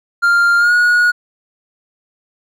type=tone with pitch glide; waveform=triangle; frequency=1396.9 to 1450.3 Hz; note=F6 to F#6; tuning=0 to -35 cents; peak=-7 dBFS; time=0.22-1.12 s; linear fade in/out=20 ms; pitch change=+65 cents; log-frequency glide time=0.58-0.73 s; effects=none